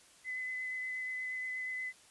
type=tone with vibrato; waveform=sine; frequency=2021 Hz; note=B6; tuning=39 cents sharp; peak=-36 dBFS; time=0.24-1.93 s; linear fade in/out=50 ms; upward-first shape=sine; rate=8.4 Hz; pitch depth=11 cents each way; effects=white hiss -61 dBFS RMS until 2.1 s + resampled to 24000 Hz